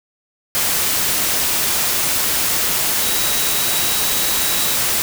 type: tone in noise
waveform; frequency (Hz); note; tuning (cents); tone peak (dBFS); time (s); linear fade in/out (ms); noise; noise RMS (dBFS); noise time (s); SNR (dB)
sine; 3872; B7; -35; -27; 3.02-4.75; 0; white; -18; 0.55-5.02; -12
effects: none